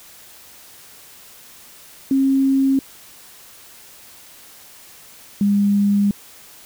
sine tone pair in turn, 270 / 202.3 Hz, C#4 / G#3, -45 / -45 cents, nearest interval perfect fourth, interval 500 cents, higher first, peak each -13 dBFS, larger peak neither, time 2.11-2.79 / 5.41-6.11 s, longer second, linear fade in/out 2 ms, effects white hiss -44 dBFS RMS until 6.65 s

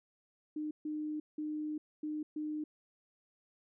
sine tone bursts at uneven times, 304.3 Hz, D#4, 38 cents flat, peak -35 dBFS, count 5, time 0.56-0.71 / 0.85-1.2 / 1.38-1.78 / 2.03-2.23 / 2.36-2.64 s, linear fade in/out 5 ms, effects none

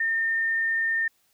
sine tone, 1815 Hz, A#6, 47 cents flat, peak -22 dBFS, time 0-1.08 s, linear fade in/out 5 ms, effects white hiss -67 dBFS RMS until 1.33 s

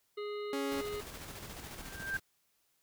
harmonic tone, 415.3 Hz, G#4, in tune, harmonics 1 / 3 / 5 / 7 / 9 / 10, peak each -37 / -47 / -51 / -54 / -56 / -57 dBFS, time 0.17-1.01 s, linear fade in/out 10 ms
sawtooth tone, 277.2 Hz, C#4, in tune, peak -31 dBFS, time 0.53-0.81 s, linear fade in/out 2 ms
pink noise with tremolo, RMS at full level -45 dBFS, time 0.71-2.2 s, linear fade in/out 10 ms, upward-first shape square, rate 14 Hz, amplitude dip 35%
sine tone with exponential growth, 1577 Hz, G6, 10 cents sharp, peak -30 dBFS, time 1.71-2.17 s, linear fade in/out 5 ms, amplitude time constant 100 ms
effects white hiss -75 dBFS RMS until 2.82 s

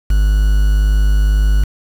triangle tone with quantisation, 51 Hz, G#1, 31 cents flat, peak -7 dBFS, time 0.1-1.64 s, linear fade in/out 5 ms, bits 5, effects none

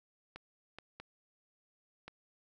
clicks, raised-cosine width 0.3 ms, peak -30 dBFS, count 4, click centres 0.36 / 0.786 / 1 / 2.08 s, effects none

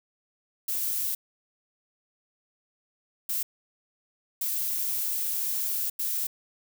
violet noise bursts at uneven times, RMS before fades -29 dBFS, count 4, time 0.68-1.15 / 3.29-3.43 / 4.41-5.9 / 5.99-6.27 s, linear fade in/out 5 ms, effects none

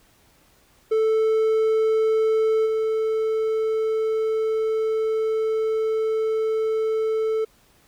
triangle tone with level steps, 440 Hz, A4, in tune, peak -15 / -18 dBFS, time 0.91-7.45 s, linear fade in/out 10 ms, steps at 2.65 s, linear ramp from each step 20 ms, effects pink hiss -58 dBFS RMS until 7.87 s

